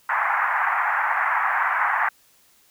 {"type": "band-pass noise", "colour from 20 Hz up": "pink", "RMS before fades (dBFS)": -22, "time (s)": [0.09, 2.09], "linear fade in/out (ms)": 5, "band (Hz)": [800, 2000], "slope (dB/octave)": 48, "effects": ["white hiss -58 dBFS RMS until 2.7 s"]}